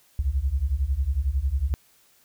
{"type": "beating tone pair", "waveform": "sine", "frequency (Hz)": [62.1, 73.1], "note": ["B1", "D2"], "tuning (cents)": [10, -7], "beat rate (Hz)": 11, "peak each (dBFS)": [-25, -24], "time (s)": [0.19, 1.74], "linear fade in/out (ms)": 0, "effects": ["white hiss -60 dBFS RMS until 2.24 s"]}